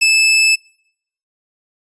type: tone with ADSR envelope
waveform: sawtooth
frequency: 2621 Hz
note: E7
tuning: 11 cents flat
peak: -4 dBFS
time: 0.01-0.56 s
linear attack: 18 ms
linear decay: 6 ms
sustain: -2 dB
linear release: 16 ms
effects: noise-tail reverb RT60 0.7 s tail -25 dB re dry + resampled to 22050 Hz